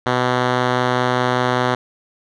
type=tone with low-pass filter; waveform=5% pulse; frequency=125.1 Hz; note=B2; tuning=23 cents sharp; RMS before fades=-18 dBFS; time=0.06-1.75 s; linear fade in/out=5 ms; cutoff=3400 Hz; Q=0.71; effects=none